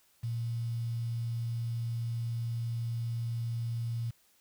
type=tone with quantisation; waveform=sine; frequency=116.54 Hz; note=A#2; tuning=in tune; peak=-31 dBFS; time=0.23-4.11 s; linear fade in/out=10 ms; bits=9; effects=white hiss -67 dBFS RMS until 4.4 s